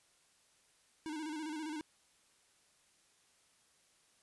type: tone with vibrato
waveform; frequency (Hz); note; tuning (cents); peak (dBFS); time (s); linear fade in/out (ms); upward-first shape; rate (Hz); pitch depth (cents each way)
square; 309.5; D#4; -9; -40; 1.06-1.81; 0; square; 15; 58
effects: white hiss -70 dBFS RMS until 4.22 s + resampled to 24000 Hz